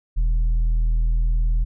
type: tone with tanh clipping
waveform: sine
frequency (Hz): 40.44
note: E1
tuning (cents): -32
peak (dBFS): -17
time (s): 0.16-1.65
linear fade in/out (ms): 20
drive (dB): 4
effects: none